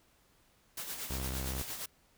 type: noise with tremolo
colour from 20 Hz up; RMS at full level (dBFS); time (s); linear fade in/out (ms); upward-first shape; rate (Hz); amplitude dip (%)
white; -39; 0.77-1.86; 5; sine; 8.7; 50
type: tone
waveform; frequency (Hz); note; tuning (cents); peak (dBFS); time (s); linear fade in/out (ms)
sawtooth; 65.41; C2; 0; -32; 1.1-1.62; 0
effects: pink hiss -68 dBFS RMS until 2.17 s